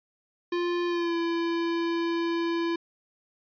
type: tone with pitch glide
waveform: square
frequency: 349.2 to 336.7 Hz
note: F4 to E4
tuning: 0 to +37 cents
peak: -26 dBFS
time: 0.52-2.76 s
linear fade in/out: 5 ms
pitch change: -63 cents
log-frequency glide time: 0.87-1.15 s
effects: resampled to 11025 Hz